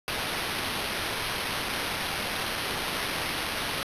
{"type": "noise with sample-and-hold", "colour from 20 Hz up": "white", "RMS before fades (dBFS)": -31, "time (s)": [0.08, 3.83], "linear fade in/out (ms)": 0, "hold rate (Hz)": 7350, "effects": ["resampled to 32000 Hz"]}